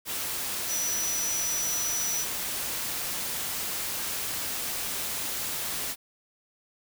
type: tone in noise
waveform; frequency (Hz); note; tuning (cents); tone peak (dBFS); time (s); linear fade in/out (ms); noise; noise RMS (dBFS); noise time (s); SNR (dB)
sine; 5900; F#8; -6; -28; 0.67-2.26; 50; white; -32; 0.05-5.96; +1
effects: none